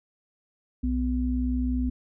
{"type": "tone pair together", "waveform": "sine", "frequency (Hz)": [62.05, 251.5], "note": ["B1", "B3"], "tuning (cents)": [9, 32], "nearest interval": "2 octaves", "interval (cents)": 2423, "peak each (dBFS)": -26, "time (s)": [0.83, 1.9], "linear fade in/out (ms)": 10, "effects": []}